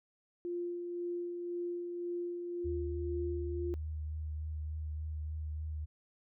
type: tone with tremolo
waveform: sine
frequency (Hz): 349.2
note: F4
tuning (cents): 0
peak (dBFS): -34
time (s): 0.45-3.74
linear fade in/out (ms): 0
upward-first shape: sine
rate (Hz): 1.9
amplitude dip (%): 35
type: tone with vibrato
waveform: sine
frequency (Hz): 77.1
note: D#2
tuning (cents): -15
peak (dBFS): -36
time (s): 2.64-5.86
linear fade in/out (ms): 20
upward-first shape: triangle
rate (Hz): 3.4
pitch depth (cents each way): 23
effects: none